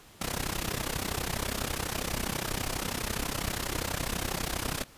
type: noise with amplitude modulation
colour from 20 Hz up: pink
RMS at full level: -29 dBFS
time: 0.21-4.84 s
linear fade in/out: 5 ms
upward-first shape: sine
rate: 32.2 Hz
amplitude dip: 85%
effects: pink hiss -54 dBFS RMS until 4.97 s + resampled to 32000 Hz